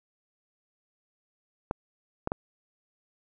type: clicks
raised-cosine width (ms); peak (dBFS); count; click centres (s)
1; -14; 3; 1.711 / 2.274 / 2.319
effects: none